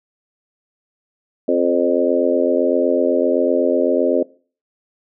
harmonic tone with a mistuned harmonic, 87.9 Hz, F2, 12 cents sharp, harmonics 3 / 4 / 5 / 6 / 7, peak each -20 / -20 / -20 / -20 / -20 dBFS, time 1.48-4.23 s, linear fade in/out 5 ms, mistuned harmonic 7, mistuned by -18 cents, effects noise-tail reverb RT60 0.4 s tail -21 dB re dry

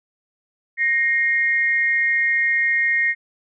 sine tone pair together, 1864.7 / 2130 Hz, A#6 / C7, 0 / +30 cents, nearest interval major second, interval 230 cents, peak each -18 / -20 dBFS, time 0.77-3.15 s, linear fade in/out 50 ms, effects none

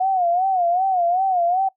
sine tone with vibrato, 728 Hz, F#5, 28 cents flat, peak -16 dBFS, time 0-1.69 s, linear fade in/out 10 ms, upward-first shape sine, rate 2.6 Hz, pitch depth 110 cents each way, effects noise-tail reverb RT60 0.1 s tail -20 dB re dry

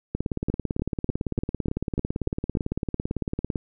two click trains, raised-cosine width 3 ms, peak -13 / -12 dBFS, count 62 / 8, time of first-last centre 0.15-3.558 / 0.5-2.571 s, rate 17.9 / 3.38 Hz, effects none

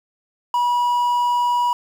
triangle tone with quantisation, 970 Hz, B5, 31 cents flat, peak -14 dBFS, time 0.54-1.73 s, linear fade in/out 2 ms, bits 7, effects none

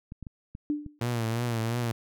clicks, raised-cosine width 5 ms, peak -27 dBFS, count 5, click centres 0.121 / 0.227 / 0.268 / 0.551 / 0.863 s
sine tone with exponential decay, 296.2 Hz, D4, 15 cents sharp, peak -22 dBFS, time 0.7-0.99 s, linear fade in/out 0 ms, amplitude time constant 62 ms
sawtooth tone with vibrato, 116.54 Hz, A#2, in tune, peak -23 dBFS, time 1.01-1.92 s, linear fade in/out 5 ms, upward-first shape triangle, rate 2.9 Hz, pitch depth 86 cents each way
effects none

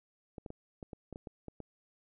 clicks, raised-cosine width 2 ms, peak -30 dBFS, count 10, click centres 0.382 / 0.462 / 0.504 / 0.828 / 0.932 / 1.127 / 1.159 / 1.272 / 1.483 / 1.603 s, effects none

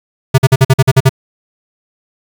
square tone bursts, 132.4 Hz, C3, 21 cents sharp, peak -4 dBFS, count 9, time 0.34-1.094 s, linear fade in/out 10 ms, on 42 ms, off 47 ms, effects 7-bit

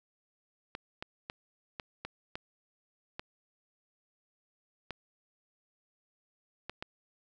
clicks, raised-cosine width 0.3 ms, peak -22 dBFS, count 10, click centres 0.751 / 1.025 / 1.299 / 1.798 / 2.05 / 2.355 / 3.195 / 4.907 / 6.696 / 6.825 s, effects none

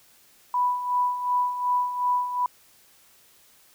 sine tone with tremolo, 987.8 Hz, B5, in tune, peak -19 dBFS, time 0.54-2.46 s, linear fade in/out 2 ms, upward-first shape sine, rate 2.7 Hz, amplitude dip 65%, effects white hiss -57 dBFS RMS until 3.74 s

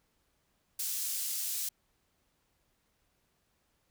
pink high-pass noise, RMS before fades -35 dBFS, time 0.79-1.69 s, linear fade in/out 5 ms, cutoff 6600 Hz, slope 12 dB/octave, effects pink hiss -75 dBFS RMS until 3.9 s

